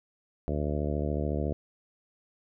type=harmonic tone; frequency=73.9 Hz; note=D2; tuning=11 cents sharp; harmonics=1 / 2 / 3 / 4 / 5 / 6 / 7 / 8 / 9; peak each=-31 / -34 / -36 / -37 / -38 / -39 / -39 / -40 / -41 dBFS; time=0.48-1.53 s; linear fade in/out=0 ms; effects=none